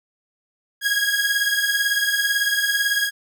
sawtooth beating tone pair, 1638 / 1656 Hz, G#6 / G#6, -24 / -5 cents, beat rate 18 Hz, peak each -18 dBFS, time 0.81-3.11 s, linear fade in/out 50 ms, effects none

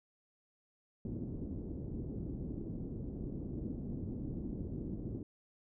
white low-pass noise, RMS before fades -41 dBFS, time 1.05-5.23 s, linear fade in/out 2 ms, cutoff 310 Hz, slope 24 dB/octave, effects none

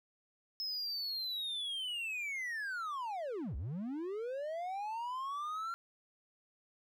triangle linear two-way sweep, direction down then up, 5200 to 55.3 to 1380 Hz, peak -35 dBFS, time 0.6-5.74 s, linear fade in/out 0 ms, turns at 3.56 s, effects none

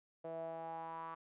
sawtooth tone with band-pass filter sweep, 163.8 Hz, E3, 11 cents flat, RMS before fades -45 dBFS, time 0.24-1.15 s, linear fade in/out 10 ms, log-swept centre 580 to 1100 Hz, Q 6.3, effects resampled to 8000 Hz

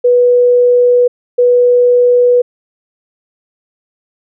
sine tone pair in turn, 490 / 490 Hz, B4 / B4, -14 / -14 cents, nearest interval unison, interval 0 cents, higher neither, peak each -5 dBFS, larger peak neither, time 0.04-1.08 / 1.38-2.42 s, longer neither, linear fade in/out 10 ms, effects none

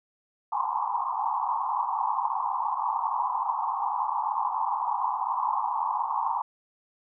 white band-pass noise, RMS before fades -28 dBFS, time 0.52-6.42 s, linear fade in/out 5 ms, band 800 to 1100 Hz, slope 96 dB/octave, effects none

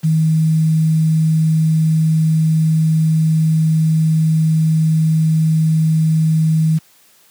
sine tone with quantisation, 158.7 Hz, D#3, 35 cents sharp, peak -10 dBFS, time 0.03-6.79 s, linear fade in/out 20 ms, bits 6, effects white hiss -51 dBFS RMS until 7.3 s + high-pass 100 Hz 12 dB/octave

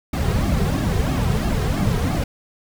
brown noise with flanger, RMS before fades -20 dBFS, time 0.13-2.24 s, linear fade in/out 5 ms, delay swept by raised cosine 2 to 3.5 ms, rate 3 Hz, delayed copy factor -0.85, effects none

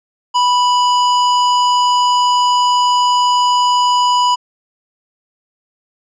square tone, 986 Hz, B5, 3 cents flat, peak -11 dBFS, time 0.34-4.36 s, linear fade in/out 20 ms, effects resampled to 16000 Hz

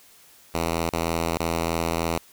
5% pulse tone with dropouts, 83.2 Hz, E2, 17 cents sharp, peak -12 dBFS, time 0.54-2.18 s, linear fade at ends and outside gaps 5 ms, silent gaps 0.895-0.929 / 1.376-1.396 s, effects white hiss -53 dBFS RMS until 2.32 s

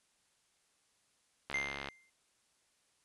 click train, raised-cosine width 0.3 ms, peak -23 dBFS, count 28, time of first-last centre 1.5-1.887 s, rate 69.8 Hz
triangle tone with exponential decay, 2093 Hz, C7, in tune, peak -29 dBFS, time 1.54-2.1 s, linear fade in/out 5 ms, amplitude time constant 120 ms
effects white hiss -74 dBFS RMS until 3.04 s + resampled to 24000 Hz

